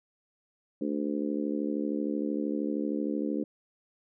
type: harmonic tone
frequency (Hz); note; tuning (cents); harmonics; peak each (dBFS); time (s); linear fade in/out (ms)
73; D2; -10; 3 / 4 / 5 / 6 / 7; -33 / -31 / -37 / -39 / -39; 0.81-3.44; 5
effects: none